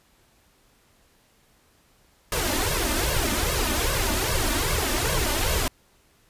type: noise with flanger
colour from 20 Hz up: pink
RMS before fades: -24 dBFS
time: 2.32-5.68 s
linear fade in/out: 2 ms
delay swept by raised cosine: 1.8 to 3.4 ms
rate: 2.5 Hz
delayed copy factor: +0.9
effects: pink hiss -61 dBFS RMS until 6.29 s + resampled to 32000 Hz